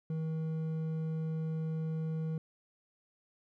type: tone with hard clipping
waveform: triangle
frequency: 159.4 Hz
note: D#3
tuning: 42 cents sharp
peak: -34 dBFS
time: 0.1-2.38 s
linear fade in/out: 2 ms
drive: 9 dB
effects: none